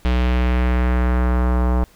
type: tone with low-pass filter sweep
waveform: square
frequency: 61.74 Hz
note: B1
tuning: in tune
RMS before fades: -17 dBFS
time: 0.05-1.84 s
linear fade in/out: 0 ms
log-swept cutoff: 3300 to 1000 Hz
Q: 1.5
effects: pink hiss -52 dBFS RMS until 1.95 s